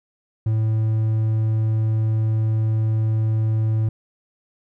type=tone; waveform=triangle; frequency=110 Hz; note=A2; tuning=in tune; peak=-15 dBFS; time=0.46-3.89 s; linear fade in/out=5 ms; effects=none